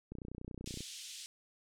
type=click train; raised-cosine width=3 ms; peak=-31 dBFS; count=22; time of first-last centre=0.12-0.806 s; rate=30.6 Hz
type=band-pass noise; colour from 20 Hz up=pink; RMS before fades=-48 dBFS; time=0.66-1.26 s; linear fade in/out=0 ms; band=3000 to 9100 Hz; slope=24 dB/octave
effects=none